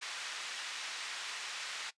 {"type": "band-pass noise", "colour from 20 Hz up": "pink", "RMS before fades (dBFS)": -42, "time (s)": [0.01, 1.91], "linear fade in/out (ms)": 20, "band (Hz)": [1600, 5600], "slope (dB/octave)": 12, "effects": ["noise-tail reverb RT60 0.1 s tail -18 dB re dry", "resampled to 22050 Hz"]}